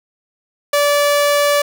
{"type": "tone", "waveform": "sawtooth", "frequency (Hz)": 579, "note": "D5", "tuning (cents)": -25, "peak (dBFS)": -8, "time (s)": [0.73, 1.62], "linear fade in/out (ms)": 5, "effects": []}